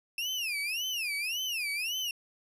35% pulse tone with vibrato, 2637 Hz, E7, in tune, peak -29 dBFS, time 0.18-2.11 s, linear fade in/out 2 ms, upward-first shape sine, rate 1.8 Hz, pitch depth 260 cents each way, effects resampled to 32000 Hz

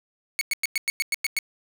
sawtooth tone bursts, 2217 Hz, C#7, in tune, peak -18 dBFS, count 9, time 0.39-1.388 s, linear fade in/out 0 ms, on 22 ms, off 100 ms, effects none

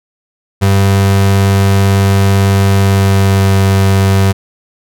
35% pulse tone with pitch glide, 98 to 96.99 Hz, G2 to G2, 0 to -18 cents, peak -5 dBFS, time 0.61-4.33 s, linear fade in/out 20 ms, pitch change -18 cents, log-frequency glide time 2.7-3.57 s, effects none

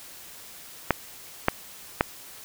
clicks, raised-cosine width 0.5 ms, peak -3 dBFS, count 3, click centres 0.907 / 1.484 / 2.009 s, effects white hiss -45 dBFS RMS until 2.44 s

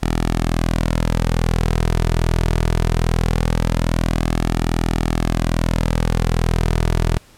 sawtooth tone with flanger, 41.2 Hz, E1, in tune, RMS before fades -18 dBFS, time 0.02-7.18 s, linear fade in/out 10 ms, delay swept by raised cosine 1.9 to 3.8 ms, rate 0.21 Hz, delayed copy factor -0.5, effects pink hiss -49 dBFS RMS until 7.37 s + low-pass 12000 Hz 12 dB/octave

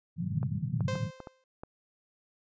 white band-pass noise, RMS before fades -32 dBFS, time 0.16-1.11 s, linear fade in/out 50 ms, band 100 to 180 Hz, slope 48 dB/octave
clicks, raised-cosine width 1 ms, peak -27 dBFS, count 6, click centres 0.43 / 0.807 / 0.955 / 1.203 / 1.272 / 1.635 s
sawtooth tone with exponential decay, 521 Hz, C5, 7 cents flat, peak -27 dBFS, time 0.88-1.44 s, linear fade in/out 2 ms, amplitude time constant 120 ms
effects resampled to 16000 Hz

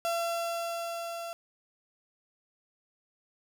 35% pulse tone with level ramp, 678 Hz, E5, 49 cents sharp, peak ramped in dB -26 to -35 dBFS, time 0.05-1.33 s, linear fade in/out 0 ms, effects none

